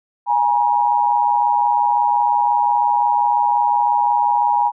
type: tone pair together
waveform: sine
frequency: 829 / 954.7 Hz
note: G#5 / A#5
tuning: -3 / +41 cents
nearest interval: major second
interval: 244 cents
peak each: -16 dBFS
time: 0.26-4.72 s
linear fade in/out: 50 ms
effects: none